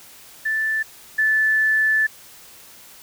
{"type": "tone pair in turn", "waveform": "sine", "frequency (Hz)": [1760, 1747.8], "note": ["A6", "A6"], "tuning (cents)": [0, -12], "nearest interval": "unison", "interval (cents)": 12, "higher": "first", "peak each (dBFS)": [-19, -15], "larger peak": "second", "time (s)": [[0.45, 0.83], [1.18, 2.07]], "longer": "second", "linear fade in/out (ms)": 10, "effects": ["white hiss -45 dBFS RMS until 3.02 s"]}